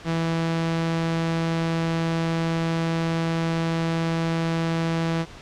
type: tone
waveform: sawtooth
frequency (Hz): 164.81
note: E3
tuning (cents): 0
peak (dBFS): -18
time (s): 0.04-5.26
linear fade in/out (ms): 50
effects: pink hiss -43 dBFS RMS until 5.41 s + low-pass 5000 Hz 12 dB/octave